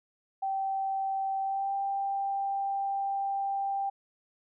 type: tone with pitch glide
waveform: sine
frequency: 776 to 789.1 Hz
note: G5 to G5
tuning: -18 to +11 cents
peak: -28 dBFS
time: 0.42-3.9 s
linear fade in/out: 10 ms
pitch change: +29 cents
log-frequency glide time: 1.42-1.72 s
effects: none